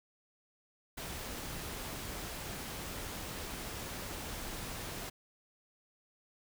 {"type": "noise", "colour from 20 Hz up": "pink", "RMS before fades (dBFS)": -42, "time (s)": [0.97, 5.1], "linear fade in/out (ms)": 10, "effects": []}